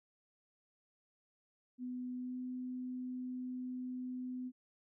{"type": "tone with pitch glide", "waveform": "sine", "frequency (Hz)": [250, 252.6], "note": ["B3", "B3"], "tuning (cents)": [21, 39], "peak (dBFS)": -39, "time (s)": [1.78, 4.52], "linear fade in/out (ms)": 50, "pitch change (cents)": 18, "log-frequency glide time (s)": [2.16, 2.38], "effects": []}